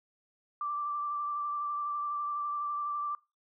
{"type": "tone with vibrato", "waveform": "sine", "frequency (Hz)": 1173, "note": "D6", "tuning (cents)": -2, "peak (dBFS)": -31, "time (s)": [0.61, 3.15], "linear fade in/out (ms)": 2, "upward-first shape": "sine", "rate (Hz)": 12, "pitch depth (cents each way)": 18, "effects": ["noise-tail reverb RT60 0.3 s tail -24 dB re dry"]}